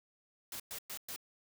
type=noise bursts; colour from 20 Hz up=white; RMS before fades=-43 dBFS; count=4; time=0.52-1.162 s; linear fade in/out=2 ms; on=78 ms; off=110 ms; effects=none